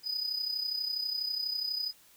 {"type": "tone with amplitude modulation", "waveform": "triangle", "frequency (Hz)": 4978, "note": "D#8", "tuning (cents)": 0, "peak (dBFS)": -27, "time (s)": [0.03, 1.93], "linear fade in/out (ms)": 50, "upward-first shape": "sine", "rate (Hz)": 32.2, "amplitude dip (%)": 65, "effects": ["white hiss -60 dBFS RMS until 2.16 s"]}